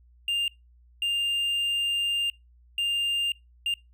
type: tone bursts at uneven times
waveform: triangle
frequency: 2801 Hz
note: F7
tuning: 4 cents sharp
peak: -22 dBFS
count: 4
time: 0.28-0.48 / 1.02-2.3 / 2.78-3.32 / 3.66-3.74 s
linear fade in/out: 2 ms
effects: noise-tail reverb RT60 0.2 s tail -23 dB re dry + added 60 Hz sine -54 dBFS peak until 3.93 s